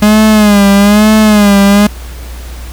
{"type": "tone with vibrato", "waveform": "45% pulse", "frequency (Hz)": 207.7, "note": "G#3", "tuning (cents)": 0, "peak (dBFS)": -3, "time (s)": [0.02, 1.87], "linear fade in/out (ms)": 5, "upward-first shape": "sine", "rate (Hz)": 1.1, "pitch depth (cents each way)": 77, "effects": ["added 60 Hz sine -22 dBFS peak until 2.72 s", "pink hiss -32 dBFS RMS until 2.72 s"]}